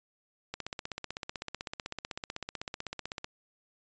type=click train; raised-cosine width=0.2 ms; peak=-19 dBFS; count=44; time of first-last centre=0.54-3.244 s; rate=15.9 Hz; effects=resampled to 16000 Hz